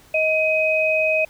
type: tone pair together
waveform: sine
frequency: 630 / 2520 Hz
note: D#5 / D#7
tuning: +21 / +21 cents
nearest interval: 2 octaves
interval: 2400 cents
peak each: -19 dBFS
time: 0.14-1.25 s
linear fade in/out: 5 ms
effects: pink hiss -51 dBFS RMS until 1.29 s